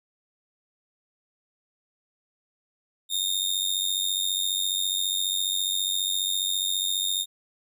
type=tone with amplitude modulation; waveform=sawtooth; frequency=3669 Hz; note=A#7; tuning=28 cents flat; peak=-18 dBFS; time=3.09-7.26 s; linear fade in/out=50 ms; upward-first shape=sine; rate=94.7 Hz; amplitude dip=75%; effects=none